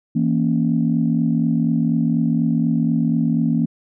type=chord; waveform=sine; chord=A# diminished; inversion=second; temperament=equal; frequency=164.81 / 233.1 / 277.2 Hz; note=E3 / A#3 / C#4; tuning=0 / 0 / 0 cents; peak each=-19 / -18 / -22 dBFS; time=0.15-3.66 s; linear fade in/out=10 ms; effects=tanh soft clip ceiling -6 dBFS